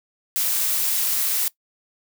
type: noise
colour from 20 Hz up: blue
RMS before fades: -22 dBFS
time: 0.36-1.48 s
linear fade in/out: 0 ms
effects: noise-tail reverb RT60 0.1 s tail -20 dB re dry